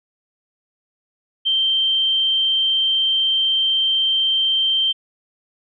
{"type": "tone", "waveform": "sine", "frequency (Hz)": 3136, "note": "G7", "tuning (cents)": 0, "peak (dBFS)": -15, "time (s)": [1.45, 4.93], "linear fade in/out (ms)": 20, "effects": []}